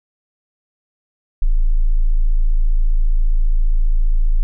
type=tone; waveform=sine; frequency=27.45 Hz; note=A0; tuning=3 cents flat; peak=-10 dBFS; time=1.42-4.43 s; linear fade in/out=0 ms; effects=none